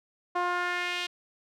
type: tone with band-pass filter sweep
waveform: sawtooth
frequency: 354.7 Hz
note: F4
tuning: 27 cents sharp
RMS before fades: -30 dBFS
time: 0.35-1.07 s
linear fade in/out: 10 ms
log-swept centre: 940 to 3200 Hz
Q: 2
effects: none